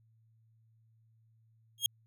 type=tone with exponential growth; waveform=sawtooth; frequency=3257 Hz; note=G#7; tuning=34 cents flat; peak=-19 dBFS; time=1.78-1.86 s; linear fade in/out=1 ms; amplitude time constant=17 ms; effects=added 112 Hz sine -64 dBFS peak until 2.06 s